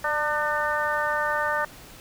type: harmonic tone with a mistuned harmonic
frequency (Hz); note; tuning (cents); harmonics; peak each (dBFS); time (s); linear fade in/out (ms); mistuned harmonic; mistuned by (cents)
300.9; D4; +42; 2 / 3 / 4 / 5 / 6; -29 / -29 / -29 / -29 / -29; 0.04-1.65; 5; 2; -22
effects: pink hiss -46 dBFS RMS until 2 s